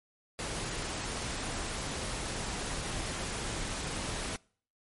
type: noise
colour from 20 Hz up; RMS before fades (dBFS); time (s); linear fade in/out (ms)
pink; -36; 0.39-4.36; 0
effects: noise-tail reverb RT60 0.5 s tail -25 dB re dry + MP3 48 kbps